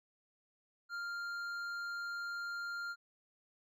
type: tone with hard clipping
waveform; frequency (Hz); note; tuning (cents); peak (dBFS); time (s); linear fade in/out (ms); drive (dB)
sine; 1396.9; F6; 0; -40; 0.89-2.96; 50; 7
effects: none